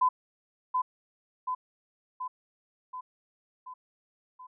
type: tone with echo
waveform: sine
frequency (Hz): 1012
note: B5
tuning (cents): +42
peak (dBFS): -20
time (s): 0.01-0.09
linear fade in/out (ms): 10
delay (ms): 730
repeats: 6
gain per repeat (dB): -4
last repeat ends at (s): 4.47
effects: none